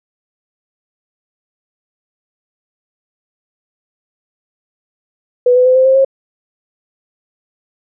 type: tone with pitch steps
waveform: sine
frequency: 493.7 / 502.3 / 511.1 / 520 / 529.1 / 538.4 Hz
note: B4 / B4 / C5 / C5 / C5 / C5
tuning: -1 / +29 / -41 / -11 / +19 / +49 cents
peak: -6 dBFS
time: 5.46-6.048 s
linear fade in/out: 5 ms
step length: 98 ms
effects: none